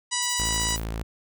harmonic tone, 979 Hz, B5, 15 cents flat, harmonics 1 / 2 / 3 / 4 / 5 / 6 / 7 / 8 / 9, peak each -33 / -33 / -33 / -33 / -33 / -33 / -33 / -33 / -33 dBFS, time 0.11-0.77 s, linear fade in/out 20 ms
violet noise with tremolo, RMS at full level -37 dBFS, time 0.22-0.84 s, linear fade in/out 5 ms, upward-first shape sine, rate 13 Hz, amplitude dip 95%
sawtooth tone, 55.3 Hz, A1, 9 cents sharp, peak -25 dBFS, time 0.39-1.03 s, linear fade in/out 5 ms
effects none

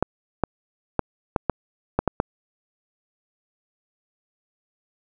clicks, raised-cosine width 1 ms, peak -5 dBFS, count 8, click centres 0.026 / 0.437 / 0.993 / 1.362 / 1.497 / 1.99 / 2.077 / 2.201 s, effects none

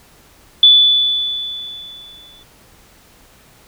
sine tone with exponential decay, 3471 Hz, A7, 24 cents flat, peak -3 dBFS, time 0.63-2.43 s, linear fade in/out 2 ms, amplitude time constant 390 ms, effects pink hiss -48 dBFS RMS until 3.67 s

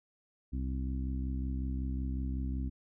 harmonic tone, 65.41 Hz, C2, in tune, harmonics 1 / 2 / 3 / 4 / 5, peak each -33 / -42 / -43 / -41 / -51 dBFS, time 0.52-2.7 s, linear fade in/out 20 ms, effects none

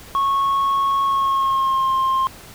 sine tone with pitch glide, 1100 to 1058.9 Hz, C#6 to C6, -14 to +20 cents, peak -13 dBFS, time 0.15-2.27 s, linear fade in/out 0 ms, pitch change -66 cents, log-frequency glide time 1.03-1.94 s, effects tanh soft clip ceiling -15 dBFS + pink hiss -41 dBFS RMS until 2.54 s

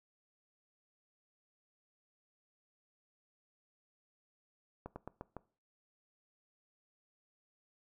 slowing click train, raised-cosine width 1 ms, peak -29 dBFS, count 5, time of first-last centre 4.86-5.367 s, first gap 100 ms, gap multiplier 1.16, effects noise-tail reverb RT60 0.4 s tail -20 dB re dry

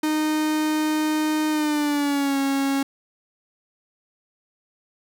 45% pulse tone with pitch glide, 308.1 to 274.5 Hz, D#4 to C#4, -17 to -17 cents, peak -20 dBFS, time 0.03-2.83 s, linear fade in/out 5 ms, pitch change -200 cents, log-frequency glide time 1.5-2.38 s, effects none

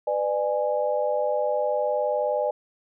sine chord, G# diminished, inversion first, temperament just, 498.4 / 598 / 830.6 Hz, B4 / D5 / G#5, +16 / +31 / 0 cents, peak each -27 / -24 / -29 dBFS, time 0.07-2.51 s, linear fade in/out 5 ms, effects none

